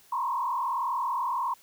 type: tone with frequency modulation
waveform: sine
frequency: 1009 Hz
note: B5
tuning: 37 cents sharp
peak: -26 dBFS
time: 0.12-1.54 s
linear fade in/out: 5 ms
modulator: 41.3 Hz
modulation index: 2.1
effects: white hiss -58 dBFS RMS until 1.62 s